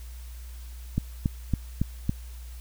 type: click train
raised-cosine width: 5 ms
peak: -11 dBFS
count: 5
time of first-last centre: 0.98-2.094 s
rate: 3.59 Hz
effects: added 60 Hz sine -38 dBFS peak until 2.6 s + white hiss -53 dBFS RMS until 2.6 s